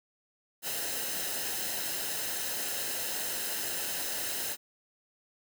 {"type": "noise with comb filter", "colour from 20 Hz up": "white", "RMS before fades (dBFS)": -34, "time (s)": [0.62, 4.57], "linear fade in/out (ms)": 50, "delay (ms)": 0.87, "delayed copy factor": -0.55, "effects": []}